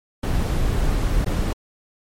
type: noise with dropouts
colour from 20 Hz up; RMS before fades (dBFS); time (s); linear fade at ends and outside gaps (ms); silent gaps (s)
brown; -20; 0.23-1.53; 5; 1.247-1.261
effects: MP3 64 kbps